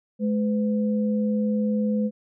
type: tone pair together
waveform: sine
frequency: 211.9 / 504 Hz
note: G#3 / B4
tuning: +35 / +35 cents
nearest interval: octave + minor third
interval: 1500 cents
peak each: -21 / -29 dBFS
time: 0.19-2.11 s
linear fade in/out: 50 ms
effects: none